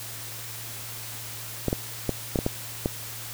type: clicks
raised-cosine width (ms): 2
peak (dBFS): -10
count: 7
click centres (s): 1.683 / 1.729 / 2.093 / 2.358 / 2.389 / 2.464 / 2.859
effects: added 113 Hz sine -43 dBFS peak until 3.33 s + white hiss -38 dBFS RMS until 3.33 s